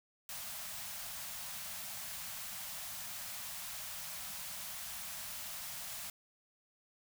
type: band-stop noise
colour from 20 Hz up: white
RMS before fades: -44 dBFS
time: 0.29-6.1 s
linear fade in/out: 2 ms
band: 230 to 570 Hz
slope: 96 dB/octave
effects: none